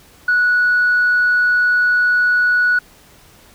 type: tone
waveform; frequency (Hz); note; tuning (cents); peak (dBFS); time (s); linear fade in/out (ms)
sine; 1469; F#6; -13; -10; 0.28-2.79; 5
effects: tanh soft clip ceiling -8 dBFS + pink hiss -47 dBFS RMS until 3.54 s